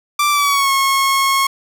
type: tone with pitch glide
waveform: sawtooth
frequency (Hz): 1174.7 to 1089.7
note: D6 to C#6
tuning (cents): 0 to -30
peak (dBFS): -9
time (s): 0.19-1.47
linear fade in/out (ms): 5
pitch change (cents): -130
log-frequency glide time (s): 0.3-0.71
effects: none